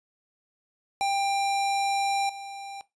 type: tone with level steps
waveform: square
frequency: 793 Hz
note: G5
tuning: 20 cents sharp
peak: -24 / -37 dBFS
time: 1.01-2.81 s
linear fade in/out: 0 ms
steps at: 2.29 s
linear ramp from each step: 5 ms
effects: noise-tail reverb RT60 0.2 s tail -18 dB re dry + resampled to 22050 Hz